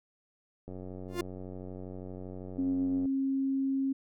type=click train; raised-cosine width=2 ms; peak=-30 dBFS; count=221; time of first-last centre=0.68-3.056 s; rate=92.6 Hz
type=tone with exponential growth; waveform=45% pulse; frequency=350.7 Hz; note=F4; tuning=7 cents sharp; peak=-26 dBFS; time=1.08-1.21 s; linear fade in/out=5 ms; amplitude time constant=27 ms
type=tone; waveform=sine; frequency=270 Hz; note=C#4; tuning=45 cents flat; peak=-27 dBFS; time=2.58-3.93 s; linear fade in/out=10 ms
effects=none